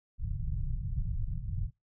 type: low-pass noise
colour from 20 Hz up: pink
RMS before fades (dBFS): -33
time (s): 0.18-1.71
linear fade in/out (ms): 50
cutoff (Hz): 150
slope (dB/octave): 48
effects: noise-tail reverb RT60 0.2 s tail -25 dB re dry